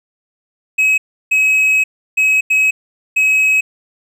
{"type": "tone bursts at uneven times", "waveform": "triangle", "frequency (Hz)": 2554, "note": "D#7", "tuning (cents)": 45, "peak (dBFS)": -8, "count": 5, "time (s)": [[0.78, 0.98], [1.31, 1.84], [2.17, 2.41], [2.5, 2.71], [3.16, 3.61]], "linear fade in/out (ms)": 10, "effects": []}